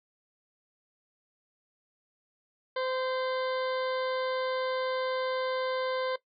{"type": "harmonic tone with a mistuned harmonic", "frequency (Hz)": 516, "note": "C5", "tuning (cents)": -24, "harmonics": [1, 2, 3, 4, 6, 7, 8, 9], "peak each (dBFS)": [-30, -36, -40, -42, -46, -47, -48, -49], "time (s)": [2.76, 6.16], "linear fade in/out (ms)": 5, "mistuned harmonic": 3, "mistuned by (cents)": 17, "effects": ["noise-tail reverb RT60 0.1 s tail -17 dB re dry"]}